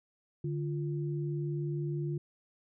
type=tone pair together; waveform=sine; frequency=146.83 / 347 Hz; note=D3 / F4; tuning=0 / -11 cents; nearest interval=octave + minor third; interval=1489 cents; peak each=-32 / -38 dBFS; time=0.44-2.18 s; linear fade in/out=5 ms; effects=none